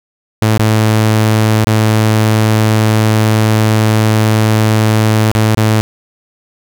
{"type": "tone with dropouts", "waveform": "sawtooth", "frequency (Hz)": 109, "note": "A2", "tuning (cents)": -16, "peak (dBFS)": -4, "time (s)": [0.42, 5.81], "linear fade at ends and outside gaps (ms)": 0, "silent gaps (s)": [[0.578, 0.595], [1.644, 1.67], [5.315, 5.351], [5.549, 5.573]], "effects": []}